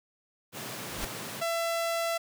pink high-pass noise, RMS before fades -39 dBFS, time 0.52-1.44 s, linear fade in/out 50 ms, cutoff 110 Hz, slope 48 dB/octave
pink noise with exponential growth, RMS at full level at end -31 dBFS, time 0.8-1.05 s, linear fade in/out 5 ms, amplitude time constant 54 ms
sawtooth tone, 670 Hz, E5, 28 cents sharp, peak -24 dBFS, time 1.41-2.18 s, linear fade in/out 10 ms
effects none

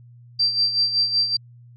sine tone with tremolo, 4699 Hz, D8, in tune, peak -15 dBFS, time 0.39-1.37 s, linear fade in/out 10 ms, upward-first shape sine, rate 5.3 Hz, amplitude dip 65%, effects added 120 Hz sine -44 dBFS peak until 1.76 s

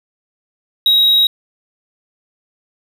triangle tone, 3815 Hz, A#7, 39 cents sharp, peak -7 dBFS, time 0.86-1.27 s, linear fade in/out 2 ms, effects none

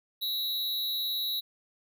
square tone with amplitude modulation, 3900 Hz, B7, 23 cents flat, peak -26 dBFS, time 0.21-1.41 s, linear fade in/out 20 ms, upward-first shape sine, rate 218 Hz, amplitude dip 80%, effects none

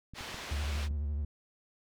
clicks, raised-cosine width 5 ms, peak -34 dBFS, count 7, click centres 0.137 / 0.209 / 0.344 / 0.525 / 0.643 / 0.757 / 0.911 s
white low-pass noise, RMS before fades -43 dBFS, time 0.14-0.89 s, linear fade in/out 50 ms, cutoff 3700 Hz, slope 12 dB/octave
triangle tone with vibrato, 73 Hz, D2, 10 cents flat, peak -29 dBFS, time 0.51-1.25 s, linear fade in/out 5 ms, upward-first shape sine, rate 12 Hz, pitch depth 73 cents each way
effects none

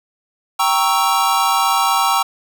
square chord, G diminished seventh, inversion none, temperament equal, 784 / 932.3 / 1108.7 / 1318.5 Hz, G5 / Bb5 / Db6 / Fb6, 0 / 0 / 0 / 0 cents, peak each -20 dBFS, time 0.59-2.23 s, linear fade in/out 10 ms, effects none

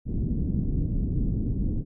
pink low-pass noise, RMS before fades -26 dBFS, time 0.05-1.85 s, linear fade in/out 50 ms, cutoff 280 Hz, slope 24 dB/octave, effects none

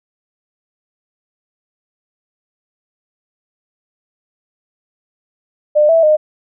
sine tone with pitch steps, 600 / 657 / 613 Hz, D5 / E5 / D#5, +37 / -6 / -26 cents, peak -7 dBFS, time 5.75-6.17 s, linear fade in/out 20 ms, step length 140 ms, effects none

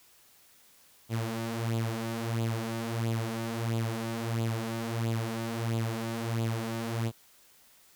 sawtooth tone with flanger, 114.2 Hz, A#2, 35 cents flat, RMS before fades -32 dBFS, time 1.09-7.12 s, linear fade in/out 50 ms, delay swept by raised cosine 0.26 to 5.46 ms, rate 1.5 Hz, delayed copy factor +0.65, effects white hiss -60 dBFS RMS until 7.95 s

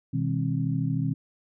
sine tone cluster, 124.4 / 157.8 / 200.5 / 266.8 Hz, B2 / D#3 / G3 / C4, +13 / +25 / +39 / +34 cents, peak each -28 / -27 / -36 / -31 dBFS, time 0.13-1.14 s, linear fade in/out 10 ms, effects none

